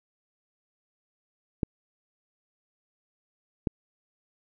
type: clicks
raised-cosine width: 3 ms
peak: -12 dBFS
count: 2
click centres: 1.632 / 3.672 s
effects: none